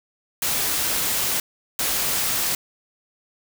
white noise bursts at uneven times, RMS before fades -23 dBFS, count 2, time 0.42-1.4 / 1.79-2.55 s, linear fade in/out 2 ms, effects none

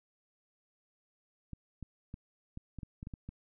clicks, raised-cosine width 5 ms, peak -30 dBFS, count 10, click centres 1.533 / 1.827 / 2.141 / 2.574 / 2.787 / 2.832 / 3.029 / 3.071 / 3.138 / 3.29 s, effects none

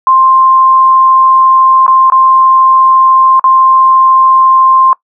sine tone with dropouts, 1051 Hz, C6, 7 cents sharp, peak -3 dBFS, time 0.07-4.93 s, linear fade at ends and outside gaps 1 ms, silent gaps 1.865-1.879 / 2.1-2.121 / 3.395-3.441 s, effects noise-tail reverb RT60 0.1 s tail -21 dB re dry

